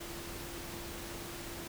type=tone in noise; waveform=sine; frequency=341.9 Hz; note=F4; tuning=37 cents flat; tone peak=-48 dBFS; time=0-1.68 s; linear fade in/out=10 ms; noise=pink; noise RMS=-44 dBFS; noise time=0-1.68 s; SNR=-7 dB; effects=none